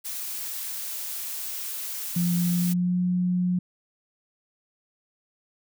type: noise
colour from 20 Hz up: blue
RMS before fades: -33 dBFS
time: 0.04-2.74 s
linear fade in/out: 20 ms
type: tone with pitch glide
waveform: sine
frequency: 174.61 to 179.83 Hz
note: F3 to F#3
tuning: 0 to -49 cents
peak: -21 dBFS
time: 2.16-3.59 s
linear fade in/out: 5 ms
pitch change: +51 cents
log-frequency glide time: 2.4-2.98 s
effects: none